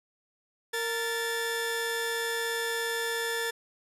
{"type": "tone pair together", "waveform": "sawtooth", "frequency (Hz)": [462, 1751], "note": ["A#4", "A6"], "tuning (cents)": [-16, -9], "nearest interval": "octave + major seventh", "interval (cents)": 2307, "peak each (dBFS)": -28, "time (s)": [0.73, 3.51], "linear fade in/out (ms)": 10, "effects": ["resampled to 32000 Hz", "10-bit"]}